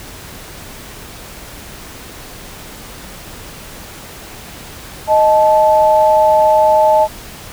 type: tone pair together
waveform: sine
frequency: 622.3 / 870.9 Hz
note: D#5 / A5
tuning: 0 / -18 cents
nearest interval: tritone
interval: 582 cents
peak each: -10 dBFS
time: 5.07-7.08 s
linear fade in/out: 50 ms
effects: pink hiss -33 dBFS RMS until 7.52 s